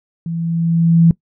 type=tone with level ramp; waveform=sine; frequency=166.7 Hz; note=E3; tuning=20 cents sharp; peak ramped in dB=-20 to -5 dBFS; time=0.26-1.11 s; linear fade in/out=2 ms; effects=noise-tail reverb RT60 0.1 s tail -20 dB re dry